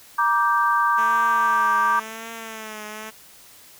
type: chord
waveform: sine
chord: G minor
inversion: first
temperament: equal with one note detuned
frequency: 944.3 / 1174.7 / 1568 Hz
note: Bb5 / D6 / G6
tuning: +22 / 0 / 0 cents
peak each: -22 / -19 / -23 dBFS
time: 0.18-2 s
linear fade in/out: 10 ms
type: tone with vibrato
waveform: 5% pulse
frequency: 220 Hz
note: A3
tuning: in tune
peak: -22 dBFS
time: 0.97-3.11 s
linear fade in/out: 20 ms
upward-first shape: triangle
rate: 0.93 Hz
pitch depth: 68 cents each way
effects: white hiss -48 dBFS RMS until 3.79 s